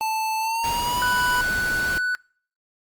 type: tone with pitch glide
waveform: square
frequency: 880 to 987.8 Hz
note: A5 to B5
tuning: 0 to 0 cents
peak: -23 dBFS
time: 0.01-1.41 s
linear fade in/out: 0 ms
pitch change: +200 cents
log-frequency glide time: 0.39-1.01 s
type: noise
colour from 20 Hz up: pink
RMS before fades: -32 dBFS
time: 0.64-1.98 s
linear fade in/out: 0 ms
type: tone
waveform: triangle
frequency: 1487 Hz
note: F#6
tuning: 8 cents sharp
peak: -19 dBFS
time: 1.02-2.15 s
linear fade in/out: 0 ms
effects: noise-tail reverb RT60 0.5 s tail -25 dB re dry + Opus 24 kbps